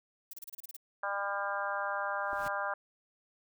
violet noise bursts, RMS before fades -44 dBFS, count 9, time 0.31-0.766 s, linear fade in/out 5 ms, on 24 ms, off 30 ms
harmonic tone, 200 Hz, G3, 35 cents sharp, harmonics 3 / 4 / 5 / 6 / 7 / 8, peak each -39 / -39 / -39 / -39 / -39 / -39 dBFS, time 1.03-2.74 s, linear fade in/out 5 ms
pink noise with exponential growth, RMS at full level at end -43 dBFS, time 2.19-2.48 s, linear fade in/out 2 ms, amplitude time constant 61 ms
clicks, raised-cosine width 1 ms, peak -32 dBFS, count 2, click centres 2.33 / 2.333 s
effects none

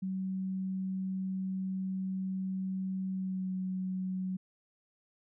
sine tone with pitch glide, 189.1 to 186.5 Hz, F#3 to F#3, +38 to +14 cents, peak -32 dBFS, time 0.02-4.37 s, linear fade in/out 10 ms, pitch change -24 cents, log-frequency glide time 3.11-3.52 s, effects none

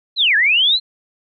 sine linear two-way sweep, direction down then up, 4186 to 1619 to 4186 Hz, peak -11 dBFS, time 0.16-0.8 s, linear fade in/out 50 ms, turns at 0.36 s, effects none

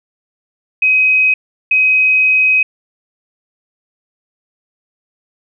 sine tone bursts at uneven times, 2527 Hz, D#7, 26 cents sharp, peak -8 dBFS, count 2, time 0.82-1.34 / 1.71-2.63 s, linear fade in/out 5 ms, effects none

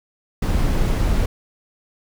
brown noise, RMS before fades -18 dBFS, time 0.42-1.26 s, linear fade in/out 5 ms, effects none

